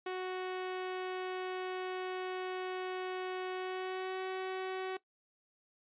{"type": "tone with pitch glide", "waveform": "sawtooth", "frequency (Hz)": [370, 375.8], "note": ["F#4", "F#4"], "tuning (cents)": [0, 27], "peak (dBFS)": -32, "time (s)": [0.06, 4.97], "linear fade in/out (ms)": 5, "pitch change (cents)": 27, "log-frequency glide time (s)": [3.52, 4.23], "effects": ["noise-tail reverb RT60 0.1 s tail -18 dB re dry", "resampled to 8000 Hz"]}